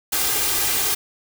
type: noise with comb filter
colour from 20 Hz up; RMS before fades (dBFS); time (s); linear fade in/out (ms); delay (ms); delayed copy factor
white; -21; 0.12-0.95; 10; 2.5; +0.6
effects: none